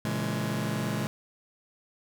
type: chord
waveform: sawtooth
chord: A# half-diminished seventh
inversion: none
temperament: just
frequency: 116.54 / 139.85 / 167.82 / 209.8 Hz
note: A#2 / C#3 / E3 / G#3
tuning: 0 / +16 / +31 / +18 cents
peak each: -30 / -30 / -31 / -28 dBFS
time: 0.05-1.07 s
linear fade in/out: 0 ms
effects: none